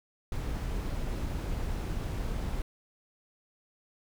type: noise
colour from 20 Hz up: brown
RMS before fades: -33 dBFS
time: 0.32-2.62 s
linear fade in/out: 2 ms
effects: none